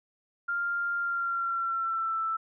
sine tone with pitch glide, 1396.9 to 1324.6 Hz, F6 to E6, 0 to +8 cents, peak -27 dBFS, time 0.48-2.37 s, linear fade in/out 10 ms, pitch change -92 cents, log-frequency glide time 0.98-2.23 s, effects none

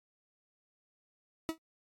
40% pulse tone with exponential decay, 322.2 Hz, E4, 39 cents flat, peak -27 dBFS, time 1.49-1.58 s, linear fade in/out 0 ms, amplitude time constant 19 ms, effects AAC 48 kbps

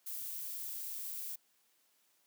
violet noise, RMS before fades -42 dBFS, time 0.06-1.36 s, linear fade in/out 10 ms, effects white hiss -73 dBFS RMS until 2.26 s + high-pass 200 Hz 12 dB/octave

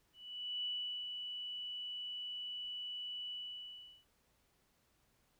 sine tone with ADSR envelope, 2960 Hz, F#7, in tune, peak -36 dBFS, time 0.13-4.05 s, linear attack 510 ms, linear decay 420 ms, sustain -5 dB, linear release 740 ms, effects pink hiss -75 dBFS RMS until 5.39 s

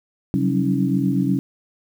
sine tone cluster, 134.8 / 182 / 190.2 / 276.3 / 319.2 Hz, C#3 / F#3 / F#3 / C#4 / D#4, -48 / -28 / +48 / -6 / +44 cents, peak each -24 / -25 / -22 / -21 / -27 dBFS, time 0.34-1.39 s, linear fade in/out 0 ms, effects 8-bit

